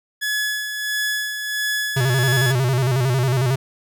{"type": "tone with tremolo", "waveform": "sawtooth", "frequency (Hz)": 1700, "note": "G#6", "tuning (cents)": 40, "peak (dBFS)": -16, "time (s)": [0.21, 2.53], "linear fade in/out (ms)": 20, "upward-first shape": "sine", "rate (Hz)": 1.5, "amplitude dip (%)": 50}
{"type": "tone with vibrato", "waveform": "square", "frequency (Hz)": 128.4, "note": "C3", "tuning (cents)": -32, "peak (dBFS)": -17, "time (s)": [1.96, 3.56], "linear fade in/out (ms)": 10, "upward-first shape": "square", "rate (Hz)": 11, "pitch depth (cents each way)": 86}
{"effects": []}